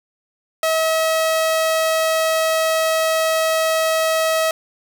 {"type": "tone", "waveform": "sawtooth", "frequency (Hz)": 642, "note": "E5", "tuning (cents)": -46, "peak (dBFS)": -12, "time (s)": [0.63, 4.51], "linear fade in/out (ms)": 2, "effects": []}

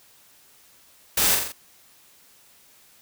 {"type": "noise with echo", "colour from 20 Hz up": "white", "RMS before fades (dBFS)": -21, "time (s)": [1.17, 1.35], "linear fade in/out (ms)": 5, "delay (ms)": 43, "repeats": 4, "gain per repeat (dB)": -4, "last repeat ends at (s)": 1.522, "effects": ["white hiss -55 dBFS RMS until 3.01 s"]}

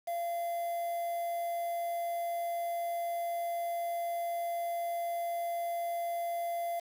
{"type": "tone with quantisation", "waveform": "triangle", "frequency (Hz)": 686, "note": "F5", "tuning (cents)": -31, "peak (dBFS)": -30, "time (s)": [0.07, 6.8], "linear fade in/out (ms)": 10, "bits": 8, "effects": []}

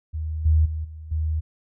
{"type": "tone with level steps", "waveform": "sine", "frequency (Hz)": 78.4, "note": "D#2", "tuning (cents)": 14, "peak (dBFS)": [-25, -14, -25, -35, -21], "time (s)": [0.13, 1.41], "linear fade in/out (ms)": 20, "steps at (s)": [0.45, 0.65, 0.84, 1.11], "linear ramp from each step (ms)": 10, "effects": []}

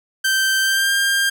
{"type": "tone with pitch glide", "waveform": "sawtooth", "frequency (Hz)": [1559, 1599.1], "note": ["G6", "G6"], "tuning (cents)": [-10, 34], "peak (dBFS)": -12, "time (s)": [0.24, 1.3], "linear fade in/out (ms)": 10, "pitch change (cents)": 44, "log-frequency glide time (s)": [0.61, 0.92], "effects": []}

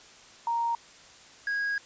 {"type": "tone pair in turn", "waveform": ["sine", "triangle"], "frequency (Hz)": [932.3, 1644.9], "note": ["A#5", "G#6"], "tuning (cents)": [0, -17], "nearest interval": "minor seventh", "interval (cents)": 983, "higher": "second", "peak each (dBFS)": -25, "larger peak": "neither", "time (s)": [[0.47, 0.75], [1.47, 1.78]], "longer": "second", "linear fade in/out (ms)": 2, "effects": ["white hiss -52 dBFS RMS until 1.85 s", "resampled to 16000 Hz"]}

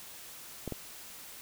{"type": "clicks", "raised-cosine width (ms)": 2, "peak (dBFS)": -22, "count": 2, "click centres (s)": [0.677, 0.723], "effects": ["white hiss -48 dBFS RMS until 1.41 s"]}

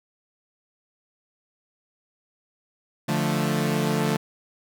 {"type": "chord", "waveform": "sawtooth", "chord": "D minor", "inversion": "none", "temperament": "equal", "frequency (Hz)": [146.83, 174.61, 220], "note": ["D3", "F3", "A3"], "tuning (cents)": [0, 0, 0], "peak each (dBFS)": [-22, -23, -22], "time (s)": [3.08, 4.17], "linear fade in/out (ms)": 10, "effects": []}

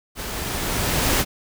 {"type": "noise with level ramp", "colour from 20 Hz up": "pink", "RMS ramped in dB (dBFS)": [-31, -18], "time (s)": [0.15, 1.25], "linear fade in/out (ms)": 50, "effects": []}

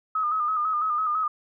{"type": "tone with vibrato", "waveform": "sine", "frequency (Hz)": 1244.5, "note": "D#6", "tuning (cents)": 0, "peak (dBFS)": -22, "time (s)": [0.15, 1.28], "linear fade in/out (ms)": 5, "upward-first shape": "square", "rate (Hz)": 6, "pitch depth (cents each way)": 48, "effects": []}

